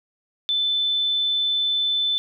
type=tone; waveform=sine; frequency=3520 Hz; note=A7; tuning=in tune; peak=-19 dBFS; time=0.49-2.18 s; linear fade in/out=0 ms; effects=none